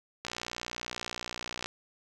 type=click train; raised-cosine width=0.2 ms; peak=-18 dBFS; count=86; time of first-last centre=0.25-1.66 s; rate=60.3 Hz; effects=none